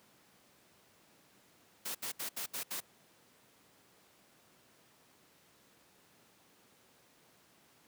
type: noise bursts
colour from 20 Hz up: white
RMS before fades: -39 dBFS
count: 6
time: 1.85-2.805 s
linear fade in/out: 10 ms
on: 100 ms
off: 71 ms
effects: pink hiss -65 dBFS RMS until 7.87 s + high-pass 150 Hz 12 dB/octave